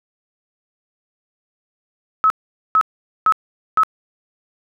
sine tone bursts, 1289 Hz, E6, 39 cents flat, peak -10 dBFS, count 4, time 2.24-3.834 s, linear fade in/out 0 ms, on 61 ms, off 450 ms, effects none

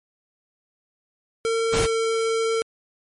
square tone with pitch glide, 454.4 to 451.3 Hz, A#4 to A4, -44 to +44 cents, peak -21 dBFS, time 1.45-2.62 s, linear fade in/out 0 ms, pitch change -12 cents, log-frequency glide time 1.64-1.95 s
pink noise, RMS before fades -24 dBFS, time 1.72-1.87 s, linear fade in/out 20 ms
effects MP3 48 kbps

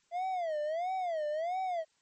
triangle tone with vibrato, 672 Hz, E5, 33 cents sharp, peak -29 dBFS, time 0.11-1.85 s, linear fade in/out 50 ms, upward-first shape sine, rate 1.5 Hz, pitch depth 210 cents each way, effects white hiss -72 dBFS RMS until 2.01 s + MP3 32 kbps

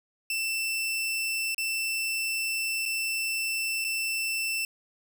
sawtooth tone with dropouts, 2670 Hz, E7, 22 cents sharp, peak -24 dBFS, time 0.3-4.65 s, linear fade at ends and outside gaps 2 ms, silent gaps 1.546-1.58 / 2.855-2.859 / 3.843-3.847 s, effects none

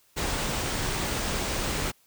pink band-stop noise, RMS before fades -29 dBFS, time 0.16-1.92 s, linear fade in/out 20 ms, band 10000 to 14000 Hz, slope 96 dB/octave, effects white hiss -63 dBFS RMS until 2.06 s

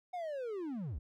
triangle linear sweep, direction down, 740 to 49.05 Hz, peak -35 dBFS, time 0.13-0.99 s, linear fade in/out 10 ms, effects none

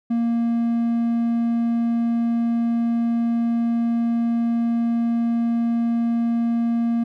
triangle tone, 233.1 Hz, A#3, in tune, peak -16 dBFS, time 0.1-7.04 s, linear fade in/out 10 ms, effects none

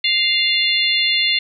harmonic tone, 698.5 Hz, F5, in tune, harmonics 3 / 4 / 5 / 6, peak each -20 / -20 / -20 / -20 dBFS, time 0.04-1.39 s, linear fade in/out 5 ms, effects none

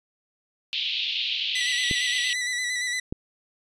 pink band-pass noise, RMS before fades -28 dBFS, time 0.73-2.33 s, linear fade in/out 0 ms, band 2700 to 4000 Hz, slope 48 dB/octave
sawtooth tone with vibrato, 1975.5 Hz, B6, in tune, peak -22 dBFS, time 1.55-3 s, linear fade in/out 5 ms, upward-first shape square, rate 8.7 Hz, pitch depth 28 cents each way
clicks, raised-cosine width 3 ms, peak -16 dBFS, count 2, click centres 1.912 / 3.125 s
effects resampled to 22050 Hz

